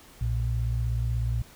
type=tone pair together; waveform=sine; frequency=60.12 / 116.54 Hz; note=B1 / A#2; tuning=-46 / 0 cents; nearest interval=major seventh; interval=1146 cents; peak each=-27 dBFS; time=0.21-1.42 s; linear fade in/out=5 ms; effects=pink hiss -52 dBFS RMS until 1.55 s